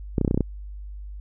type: clicks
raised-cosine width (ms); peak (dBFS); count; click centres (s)
3; -8; 8; 0.182 / 0.213 / 0.248 / 0.278 / 0.311 / 0.345 / 0.376 / 0.407
effects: added 50 Hz sine -34 dBFS peak until 1.2 s